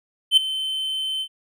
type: tone with ADSR envelope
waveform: triangle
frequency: 3077 Hz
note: G7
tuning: 33 cents flat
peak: -7 dBFS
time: 0.31-1.28 s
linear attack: 61 ms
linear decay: 8 ms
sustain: -15 dB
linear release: 68 ms
effects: none